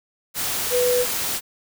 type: tone in noise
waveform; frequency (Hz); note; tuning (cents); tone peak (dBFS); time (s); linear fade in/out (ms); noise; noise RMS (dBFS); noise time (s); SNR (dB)
sine; 493.9; B4; 0; -17; 0.7-1.06; 50; white; -25; 0.34-1.41; +5
effects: none